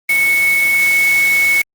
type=tone in noise; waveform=sine; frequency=2209 Hz; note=C#7; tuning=7 cents flat; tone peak=-10 dBFS; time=0.09-1.62 s; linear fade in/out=5 ms; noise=white; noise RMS=-24 dBFS; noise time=0.09-1.62 s; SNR=+11 dB; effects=Opus 32 kbps